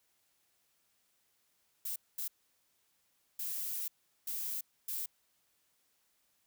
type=noise bursts at uneven times; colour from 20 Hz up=violet; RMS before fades=-38 dBFS; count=5; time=1.85-1.96 / 2.18-2.28 / 3.39-3.88 / 4.27-4.61 / 4.88-5.06 s; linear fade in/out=5 ms; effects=white hiss -75 dBFS RMS until 6.46 s